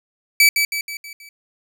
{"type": "tone with echo", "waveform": "sawtooth", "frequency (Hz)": 2300, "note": "D7", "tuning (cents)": -37, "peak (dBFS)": -6, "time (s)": [0.4, 0.49], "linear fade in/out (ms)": 2, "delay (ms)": 160, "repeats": 5, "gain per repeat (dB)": -6, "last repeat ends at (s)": 1.29, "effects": []}